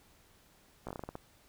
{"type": "slowing click train", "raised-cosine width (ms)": 1, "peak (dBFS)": -26, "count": 9, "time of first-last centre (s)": [0.87, 1.154], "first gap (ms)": 16, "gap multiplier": 1.22, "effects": ["pink hiss -64 dBFS RMS until 1.48 s"]}